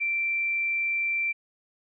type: tone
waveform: sine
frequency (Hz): 2349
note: D7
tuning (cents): 0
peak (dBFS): -24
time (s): 0-1.33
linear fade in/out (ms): 20
effects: none